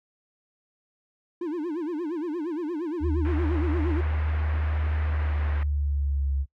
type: tone with vibrato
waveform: triangle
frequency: 324.5 Hz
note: E4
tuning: 27 cents flat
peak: -25 dBFS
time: 1.41-4.01 s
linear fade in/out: 5 ms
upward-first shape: sine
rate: 8.6 Hz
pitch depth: 180 cents each way
type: tone with pitch glide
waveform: sine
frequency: 76.7 to 68.73 Hz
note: D#2 to C#2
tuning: -24 to -14 cents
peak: -23 dBFS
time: 3-6.46 s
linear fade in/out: 50 ms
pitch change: -190 cents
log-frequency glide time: 5.07-6.33 s
type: low-pass noise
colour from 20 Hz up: white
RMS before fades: -40 dBFS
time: 3.25-5.63 s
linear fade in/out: 0 ms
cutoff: 2000 Hz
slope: 24 dB/octave
effects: noise-tail reverb RT60 0.1 s tail -22 dB re dry